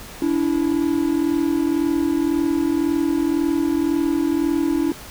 triangle tone pair together, 287.7 / 329.6 Hz, D4 / E4, -36 / 0 cents, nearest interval major second, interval 236 cents, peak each -18 dBFS, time 0.22-4.92 s, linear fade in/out 2 ms, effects added 50 Hz sine -47 dBFS peak until 5.1 s + pink hiss -38 dBFS RMS until 5.1 s

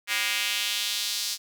square tone with high-pass filter sweep, 110 Hz, A2, in tune, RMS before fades -28 dBFS, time 0.07-1.38 s, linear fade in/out 50 ms, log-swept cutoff 2100 to 4800 Hz, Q 1.9, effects none

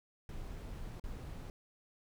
brown noise with dropouts, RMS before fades -44 dBFS, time 0.29-1.5 s, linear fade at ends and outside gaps 1 ms, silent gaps 0.998-1.039 s, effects none

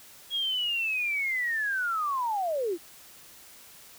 sine linear sweep, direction down, 3322 to 311.1 Hz, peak -26 dBFS, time 0.3-2.78 s, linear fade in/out 50 ms, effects white hiss -51 dBFS RMS until 3.98 s

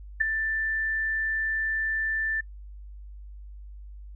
sine tone with ADSR envelope, 1770 Hz, A6, 10 cents sharp, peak -16 dBFS, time 0.2-2.41 s, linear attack 13 ms, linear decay 6 ms, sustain -9 dB, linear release 8 ms, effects noise-tail reverb RT60 0.1 s tail -26 dB re dry + added 50 Hz sine -40 dBFS peak until 4.15 s

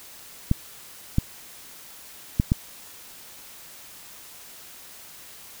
clicks, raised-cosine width 5 ms, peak -6 dBFS, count 4, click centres 0.514 / 1.184 / 2.399 / 2.519 s, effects white hiss -45 dBFS RMS until 5.6 s

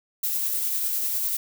violet noise with tremolo, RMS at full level -25 dBFS, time 0.23-1.37 s, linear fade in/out 5 ms, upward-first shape sine, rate 10 Hz, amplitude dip 25%, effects none

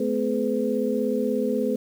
sine tone cluster, 216.7 / 253.2 / 424.4 / 505 Hz, A3 / B3 / G#4 / B4, -26 / +43 / +38 / +39 cents, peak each -27 dBFS, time 0-1.76 s, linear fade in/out 5 ms, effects 8-bit

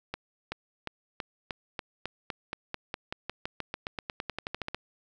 accelerating click train, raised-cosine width 0.3 ms, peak -17 dBFS, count 27, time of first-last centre 0.14-4.746 s, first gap 380 ms, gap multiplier 0.93, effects none

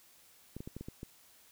clicks, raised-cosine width 3 ms, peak -29 dBFS, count 7, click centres 0.566 / 0.605 / 0.675 / 0.766 / 0.81 / 0.885 / 1.031 s, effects white hiss -62 dBFS RMS until 1.51 s

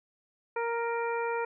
harmonic tone with a mistuned harmonic, 466.2 Hz, A#4, in tune, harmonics 1 / 2 / 3 / 4 / 5, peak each -31 / -33 / -38 / -43 / -41 dBFS, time 0.56-1.45 s, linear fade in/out 5 ms, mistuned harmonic 5, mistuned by +30 cents, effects none

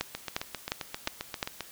two click trains, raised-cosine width 0.2 ms, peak -11 / -16 dBFS, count 5 / 12, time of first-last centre 0.01-1.428 / 0.15-1.607 s, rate 2.82 / 7.55 Hz, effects white hiss -50 dBFS RMS until 1.71 s

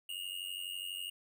square tone with amplitude modulation, 2851 Hz, F7, 35 cents sharp, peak -36 dBFS, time 0.09-1.1 s, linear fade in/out 5 ms, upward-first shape sine, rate 92.1 Hz, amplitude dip 80%, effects none

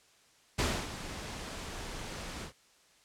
pink noise with ADSR envelope, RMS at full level -29 dBFS, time 0.58-2.53 s, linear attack 12 ms, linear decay 280 ms, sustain -12 dB, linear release 100 ms, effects white hiss -64 dBFS RMS until 3.04 s + low-pass 8000 Hz 12 dB/octave

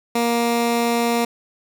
15% pulse tone, 235.1 Hz, A#3, 15 cents sharp, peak -11 dBFS, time 0.15-1.25 s, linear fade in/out 5 ms, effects none

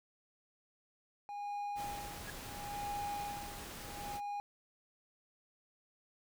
triangle tone with tremolo, 818 Hz, G#5, 26 cents flat, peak -35 dBFS, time 1.29-4.4 s, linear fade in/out 0 ms, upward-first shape sine, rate 0.72 Hz, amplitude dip 95%
pink noise, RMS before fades -47 dBFS, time 1.75-4.21 s, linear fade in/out 50 ms
triangle tone with exponential growth, 1661.2 Hz, G#6, in tune, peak -39 dBFS, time 2.2-2.3 s, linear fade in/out 1 ms, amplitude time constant 20 ms
effects none

